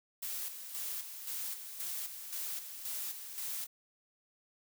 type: noise with tremolo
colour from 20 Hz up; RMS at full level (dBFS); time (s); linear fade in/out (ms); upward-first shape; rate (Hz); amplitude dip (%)
blue; -39; 0.22-3.67; 10; square; 1.9; 55
effects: none